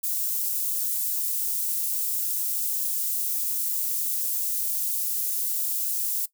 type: high-pass noise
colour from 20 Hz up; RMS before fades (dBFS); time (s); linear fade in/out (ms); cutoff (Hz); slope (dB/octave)
white; -27; 0.03-6.26; 10; 10000; 12
effects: noise-tail reverb RT60 0.1 s tail -17 dB re dry